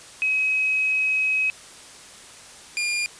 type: tone pair in turn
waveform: sine / sawtooth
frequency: 2545 / 2411 Hz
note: D#7 / D7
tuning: +39 / +45 cents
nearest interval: minor second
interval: 94 cents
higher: first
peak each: -19 dBFS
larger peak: neither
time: 0.22-1.5 / 2.77-3.06 s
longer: first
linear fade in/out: 0 ms
effects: white hiss -44 dBFS RMS until 3.19 s + resampled to 22050 Hz